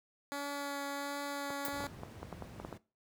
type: tone with vibrato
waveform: 10% pulse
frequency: 283.1 Hz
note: C#4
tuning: 37 cents sharp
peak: -29 dBFS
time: 0.32-1.87 s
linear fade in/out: 0 ms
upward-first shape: triangle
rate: 1.4 Hz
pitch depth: 12 cents each way
type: clicks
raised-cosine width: 1 ms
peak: -27 dBFS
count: 11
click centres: 1.504 / 1.683 / 1.806 / 1.841 / 2.034 / 2.23 / 2.327 / 2.423 / 2.6 / 2.649 / 2.727 s
type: noise with exponential decay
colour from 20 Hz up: violet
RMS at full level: -34 dBFS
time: 1.65-1.73 s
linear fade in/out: 0 ms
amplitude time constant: 17 ms
type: noise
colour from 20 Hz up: brown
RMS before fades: -44 dBFS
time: 1.72-2.78 s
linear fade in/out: 10 ms
effects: noise-tail reverb RT60 0.3 s tail -19 dB re dry + high-pass 100 Hz 12 dB/octave